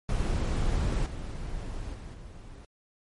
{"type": "noise with level steps", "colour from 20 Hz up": "brown", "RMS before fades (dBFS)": [-27, -36, -40, -44], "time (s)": [0.09, 2.65], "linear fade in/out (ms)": 2, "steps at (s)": [1.06, 1.94, 2.14], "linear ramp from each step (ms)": 2, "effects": ["MP3 48 kbps"]}